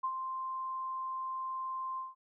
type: tone with ADSR envelope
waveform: sine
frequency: 1046.5 Hz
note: C6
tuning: in tune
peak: -29 dBFS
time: 0.03-2.15 s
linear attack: 14 ms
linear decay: 66 ms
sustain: -6 dB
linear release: 170 ms
effects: none